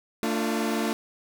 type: chord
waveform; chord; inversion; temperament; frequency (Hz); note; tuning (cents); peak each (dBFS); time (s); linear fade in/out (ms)
sawtooth; D minor; second; equal with one note detuned; 224.5 / 293.7 / 349.2; A3 / D4 / F4; +35 / 0 / 0; -23 / -27 / -27; 0.23-0.93; 0
effects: none